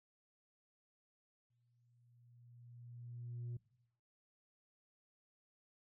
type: tone with exponential growth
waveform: sine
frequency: 120 Hz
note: B2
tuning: 49 cents flat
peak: -38 dBFS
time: 1.5-3.57 s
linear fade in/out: 5 ms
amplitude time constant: 450 ms
effects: noise-tail reverb RT60 0.9 s tail -23 dB re dry + tanh soft clip ceiling -40 dBFS